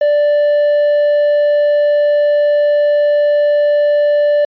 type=tone with quantisation; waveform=triangle; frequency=587.3 Hz; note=D5; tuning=in tune; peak=-7 dBFS; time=0.01-4.45 s; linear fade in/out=5 ms; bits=6; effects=resampled to 11025 Hz